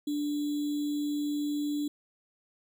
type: tone with sample-and-hold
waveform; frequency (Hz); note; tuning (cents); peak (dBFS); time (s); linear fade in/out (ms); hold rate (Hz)
sine; 293.5; D4; -1; -28; 0.07-1.88; 5; 3675
effects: none